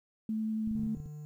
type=tone with vibrato; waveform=sine; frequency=218.7 Hz; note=A3; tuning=10 cents flat; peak=-30 dBFS; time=0.29-0.95 s; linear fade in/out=2 ms; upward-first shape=sine; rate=11 Hz; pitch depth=8 cents each way
type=clicks; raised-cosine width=5 ms; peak=-32 dBFS; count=9; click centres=0.675 / 0.713 / 0.754 / 0.796 / 0.834 / 0.865 / 0.971 / 1.001 / 1.059 s
type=tone; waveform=triangle; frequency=149.7 Hz; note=D3; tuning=33 cents sharp; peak=-39 dBFS; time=0.76-1.25 s; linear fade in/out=0 ms
effects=11-bit